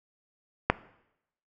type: click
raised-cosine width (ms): 0.5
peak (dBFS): -4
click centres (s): 0.7
effects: noise-tail reverb RT60 0.8 s tail -18 dB re dry